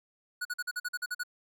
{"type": "tone bursts", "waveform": "square", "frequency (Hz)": 1464, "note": "F#6", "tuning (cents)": -19, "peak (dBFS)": -32, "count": 10, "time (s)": [0.41, 1.235], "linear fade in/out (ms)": 10, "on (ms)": 42, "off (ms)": 45, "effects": []}